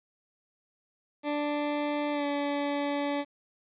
20% pulse tone with pitch glide, 293.7 to 286.8 Hz, D4 to D4, 0 to -41 cents, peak -23 dBFS, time 1.23-3.25 s, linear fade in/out 50 ms, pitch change -41 cents, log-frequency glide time 2.12-2.25 s, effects resampled to 8000 Hz + 10-bit

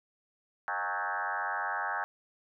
sine tone with frequency modulation, 1200 Hz, D6, 37 cents sharp, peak -30 dBFS, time 0.68-2.04 s, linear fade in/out 0 ms, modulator 94.7 Hz, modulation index 5.2, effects none

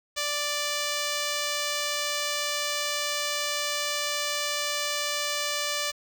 5% pulse tone with notch filter, 587.3 Hz, D5, in tune, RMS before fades -29 dBFS, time 0.16-5.92 s, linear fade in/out 20 ms, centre 12000 Hz, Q 1.9, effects 8-bit

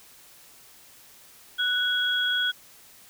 sine tone pair together, 1480 / 3322 Hz, F#6 / G#7, 0 / 0 cents, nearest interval octave + major second, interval 1400 cents, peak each -25 dBFS, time 1.58-2.52 s, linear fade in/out 20 ms, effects white hiss -52 dBFS RMS until 3.09 s

